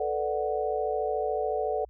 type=chord; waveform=sine; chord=B minor seventh; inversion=third; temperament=equal; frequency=440 / 493.9 / 587.3 / 740 Hz; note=A4 / B4 / D5 / F#5; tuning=0 / 0 / 0 / 0 cents; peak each=-30 / -34 / -32 / -31 dBFS; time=0-1.85 s; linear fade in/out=5 ms; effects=added 60 Hz sine -50 dBFS peak until 1.89 s